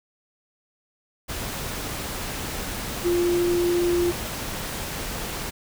sine tone in noise, 349.2 Hz, F4, in tune, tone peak -19 dBFS, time 3.04-4.12 s, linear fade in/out 20 ms, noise pink, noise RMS -31 dBFS, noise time 1.28-5.51 s, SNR +9 dB, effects none

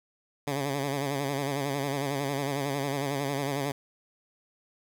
10% pulse tone with vibrato, 140 Hz, C#3, 18 cents sharp, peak -20 dBFS, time 0.47-3.72 s, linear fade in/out 5 ms, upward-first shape sine, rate 11 Hz, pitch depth 68 cents each way, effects none

